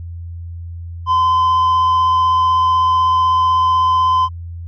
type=tone with vibrato; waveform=triangle; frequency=1025 Hz; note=C6; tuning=36 cents flat; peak=-9 dBFS; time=1.06-4.29 s; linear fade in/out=50 ms; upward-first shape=triangle; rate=16 Hz; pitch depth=11 cents each way; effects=added 85 Hz sine -26 dBFS peak until 4.67 s + resampled to 11025 Hz